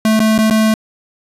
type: tone with dropouts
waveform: square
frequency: 218.6 Hz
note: A3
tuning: 11 cents flat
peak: -10 dBFS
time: 0.05-0.74 s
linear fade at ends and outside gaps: 2 ms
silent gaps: 0.194-0.201 / 0.38-0.387 / 0.5-0.508 s
effects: resampled to 32000 Hz + 7-bit